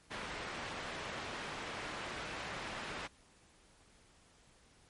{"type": "low-pass noise", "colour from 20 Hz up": "white", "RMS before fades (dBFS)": -43, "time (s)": [0.1, 3.08], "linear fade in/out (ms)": 20, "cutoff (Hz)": 2200, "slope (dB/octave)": 12, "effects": ["pink hiss -65 dBFS RMS until 4.89 s", "MP3 48 kbps"]}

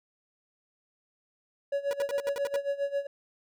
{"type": "tone with tremolo", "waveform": "triangle", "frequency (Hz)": 562, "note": "C#5", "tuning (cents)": 24, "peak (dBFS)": -23, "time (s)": [1.72, 3.07], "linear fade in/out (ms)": 5, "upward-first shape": "sine", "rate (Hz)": 7.4, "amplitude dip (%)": 85}
{"type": "tone bursts", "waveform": "sawtooth", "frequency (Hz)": 484.1, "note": "B4", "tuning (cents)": -35, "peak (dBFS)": -29, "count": 8, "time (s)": [1.91, 2.56], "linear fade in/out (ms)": 0, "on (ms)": 20, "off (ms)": 70}
{"effects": []}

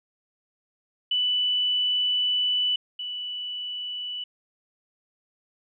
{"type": "tone pair in turn", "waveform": "sine", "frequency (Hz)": [2979, 2965], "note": ["F#7", "F#7"], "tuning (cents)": [11, 3], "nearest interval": "unison", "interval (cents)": 8, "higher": "first", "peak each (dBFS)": [-21, -30], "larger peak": "first", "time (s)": [[1.11, 2.76], [2.99, 4.24]], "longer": "first", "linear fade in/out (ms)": 5, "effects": []}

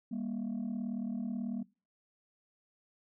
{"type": "tone pair together", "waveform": "sine", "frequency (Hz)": [200.4, 238.7], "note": ["G3", "A#3"], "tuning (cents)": [38, 41], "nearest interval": "minor third", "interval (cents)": 303, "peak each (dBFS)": [-36, -34], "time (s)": [0.11, 1.63], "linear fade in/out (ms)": 10, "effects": ["noise-tail reverb RT60 0.3 s tail -20 dB re dry", "tanh soft clip ceiling -31 dBFS"]}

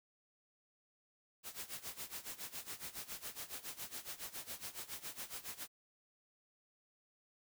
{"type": "noise with tremolo", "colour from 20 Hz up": "white", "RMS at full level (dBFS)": -44, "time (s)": [1.43, 5.68], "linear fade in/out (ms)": 50, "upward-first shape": "sine", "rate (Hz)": 7.2, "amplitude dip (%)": 85, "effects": []}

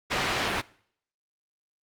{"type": "low-pass noise", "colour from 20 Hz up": "white", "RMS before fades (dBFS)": -28, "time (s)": [0.1, 0.62], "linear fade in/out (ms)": 20, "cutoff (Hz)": 2600, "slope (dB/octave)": 12, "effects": ["noise-tail reverb RT60 0.6 s tail -21 dB re dry", "Opus 48 kbps"]}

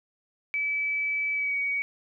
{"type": "tone with pitch glide", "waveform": "sine", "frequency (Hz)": [2300, 2255], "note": ["D7", "C#7"], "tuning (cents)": [-37, 29], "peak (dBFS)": -25, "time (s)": [0.54, 1.82], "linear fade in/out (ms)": 0, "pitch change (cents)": -34, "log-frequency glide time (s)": [1.33, 1.56], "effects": ["11-bit"]}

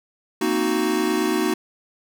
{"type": "chord", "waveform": "square", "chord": "C half-diminished seventh", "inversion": "third", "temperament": "equal", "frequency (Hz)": [233.1, 261.6, 311.1, 370], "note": ["Bb3", "C4", "Eb4", "Gb4"], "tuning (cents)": [0, 0, 0, 0], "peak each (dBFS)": [-27, -30, -24, -24], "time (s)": [0.41, 1.54], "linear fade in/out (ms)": 5, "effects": []}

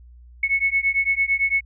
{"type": "beating tone pair", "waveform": "sine", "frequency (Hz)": [2198, 2206.9], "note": ["C#7", "C#7"], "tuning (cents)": [-15, -8], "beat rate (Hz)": 8.9, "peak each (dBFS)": -21, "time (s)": [0.43, 1.61], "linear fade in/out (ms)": 5, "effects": ["added 60 Hz sine -43 dBFS peak until 1.65 s"]}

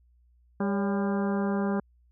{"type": "harmonic tone with a mistuned harmonic", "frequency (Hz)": 200, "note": "G3", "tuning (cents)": 35, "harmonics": [1, 2, 3, 4, 5, 6, 7, 8], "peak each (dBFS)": [-26, -32, -36, -38, -40, -42, -43, -44], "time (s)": [0.6, 1.8], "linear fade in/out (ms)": 5, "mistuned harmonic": 3, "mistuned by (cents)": -82, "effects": ["added 60 Hz sine -59 dBFS peak until 2.11 s"]}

